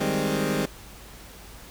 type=chord; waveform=20% pulse; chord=Ab major seventh; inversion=second; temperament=equal; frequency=155.56 / 196 / 207.7 / 261.6 Hz; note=Eb3 / G3 / Ab3 / C4; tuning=0 / 0 / 0 / 0 cents; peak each=-24 dBFS; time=0-0.66 s; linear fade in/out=10 ms; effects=added 50 Hz sine -48 dBFS peak until 1.7 s + pink hiss -46 dBFS RMS until 1.7 s